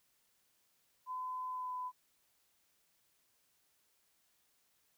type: tone with pitch glide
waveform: sine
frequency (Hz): 1015 to 1003.9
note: B5 to B5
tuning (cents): +47 to +28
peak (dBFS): -38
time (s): 1.06-1.92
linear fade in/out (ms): 50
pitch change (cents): -19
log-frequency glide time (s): 1.5-1.73
effects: white hiss -75 dBFS RMS until 4.97 s